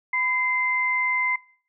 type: tone pair together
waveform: sine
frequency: 1000 / 2079 Hz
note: B5 / C7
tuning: +21 / -12 cents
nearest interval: octave + minor second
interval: 1267 cents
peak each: -28 / -22 dBFS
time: 0.13-1.36 s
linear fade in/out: 5 ms
effects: noise-tail reverb RT60 0.5 s tail -23 dB re dry